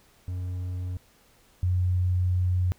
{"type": "tone pair in turn", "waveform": ["triangle", "sine"], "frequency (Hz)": [90.6, 90.6], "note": ["F#2", "F#2"], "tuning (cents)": [-36, -36], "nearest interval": "unison", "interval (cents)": 0, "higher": "neither", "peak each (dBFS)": [-27, -21], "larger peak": "second", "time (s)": [[0.28, 0.97], [1.63, 2.72]], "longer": "second", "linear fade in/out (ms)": 0, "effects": ["pink hiss -60 dBFS RMS until 2.78 s"]}